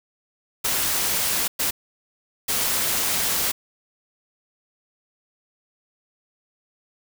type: noise bursts at uneven times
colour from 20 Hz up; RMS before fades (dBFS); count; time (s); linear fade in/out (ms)
white; -23; 3; 0.64-1.48 / 1.59-1.71 / 2.48-3.52; 10
effects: none